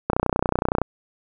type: click train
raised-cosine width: 1 ms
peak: -5 dBFS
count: 23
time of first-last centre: 0.1-0.817 s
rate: 30.7 Hz
effects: none